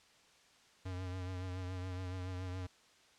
square tone with vibrato, 91.9 Hz, F#2, 11 cents flat, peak -40 dBFS, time 0.85-2.67 s, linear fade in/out 10 ms, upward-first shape triangle, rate 7.1 Hz, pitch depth 45 cents each way, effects white hiss -65 dBFS RMS until 3.18 s + low-pass 6000 Hz 12 dB/octave

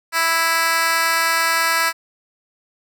10% pulse tone with high-pass filter, 329.6 Hz, E4, in tune, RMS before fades -18 dBFS, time 0.12-1.93 s, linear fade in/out 50 ms, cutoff 1300 Hz, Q 0.93, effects none

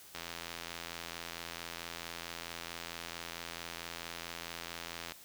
click train, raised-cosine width 0.2 ms, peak -23 dBFS, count 421, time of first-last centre 0.15-5.12 s, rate 84.5 Hz, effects white hiss -55 dBFS RMS until 5.24 s

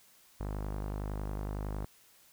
sawtooth tone with low-pass filter, 50.9 Hz, G#1, 34 cents flat, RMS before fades -37 dBFS, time 0.4-1.85 s, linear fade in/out 5 ms, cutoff 1100 Hz, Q 1.1, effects white hiss -62 dBFS RMS until 2.32 s

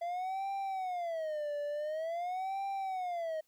triangle tone with vibrato, 677 Hz, E5, 46 cents sharp, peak -32 dBFS, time 0.01-3.41 s, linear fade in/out 10 ms, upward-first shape sine, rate 0.47 Hz, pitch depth 260 cents each way, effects white hiss -75 dBFS RMS until 3.47 s

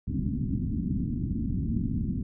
white low-pass noise, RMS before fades -29 dBFS, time 0.07-2.23 s, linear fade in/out 5 ms, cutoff 270 Hz, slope 48 dB/octave, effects none

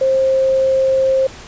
sine tone, 530 Hz, C5, 22 cents sharp, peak -11 dBFS, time 0.01-1.27 s, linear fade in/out 5 ms, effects pink hiss -36 dBFS RMS until 1.47 s + resampled to 16000 Hz

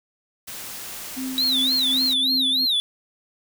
white noise, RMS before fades -35 dBFS, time 0.47-2.14 s, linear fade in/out 10 ms
sine tone with tremolo, 260.8 Hz, C4, 5 cents flat, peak -26 dBFS, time 1.16-2.66 s, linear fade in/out 20 ms, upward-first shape sine, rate 2.7 Hz, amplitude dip 55%
triangle tone with vibrato, 3829 Hz, A#7, 46 cents sharp, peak -17 dBFS, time 1.38-2.8 s, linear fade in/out 0 ms, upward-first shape sine, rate 3.4 Hz, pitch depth 190 cents each way
effects none

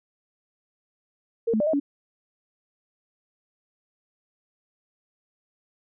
sine tone with pitch steps, 459.7 / 217.7 / 593 / 635 / 283.7 Hz, A#4 / A3 / D5 / D#5 / C#4, -24 / -18 / +17 / +35 / +40 cents, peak -20 dBFS, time 1.47-1.8 s, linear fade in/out 10 ms, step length 66 ms, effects none

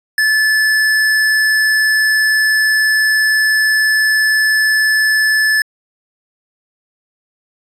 sine tone with hard clipping, 1737 Hz, A6, 23 cents flat, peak -12 dBFS, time 0.18-5.62 s, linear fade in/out 2 ms, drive 13 dB, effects resampled to 32000 Hz

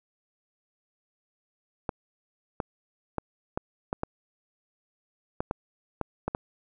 clicks, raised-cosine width 1 ms, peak -14 dBFS, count 11, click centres 1.892 / 2.602 / 3.183 / 3.575 / 3.929 / 4.034 / 5.405 / 5.511 / 6.013 / 6.28 / 6.349 s, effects none

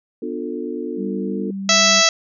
sine chord, B half-diminished seventh, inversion none, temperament just, 246.9 / 296.3 / 355.6 / 444.5 Hz, B3 / D4 / F4 / A4, 0 / +15 / +31 / +18 cents, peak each -29 dBFS, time 0.22-1.51 s, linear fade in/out 5 ms
sine tone with vibrato, 196 Hz, G3, in tune, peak -24 dBFS, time 0.96-2.03 s, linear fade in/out 50 ms, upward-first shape triangle, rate 2.7 Hz, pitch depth 11 cents each way
harmonic tone, 659.3 Hz, E5, in tune, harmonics 1 / 2 / 3 / 4 / 5 / 6 / 7 / 8 / 9 / 10, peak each -21 / -21 / -21 / -21 / -21 / -21 / -21 / -21 / -21 / -21 dBFS, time 1.69-2.09 s, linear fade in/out 2 ms
effects none

